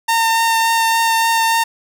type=tone with vibrato; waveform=sawtooth; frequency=910 Hz; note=A#5; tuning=42 cents flat; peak=-9 dBFS; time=0.08-1.64 s; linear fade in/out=10 ms; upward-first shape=triangle; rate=3.5 Hz; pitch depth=12 cents each way; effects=none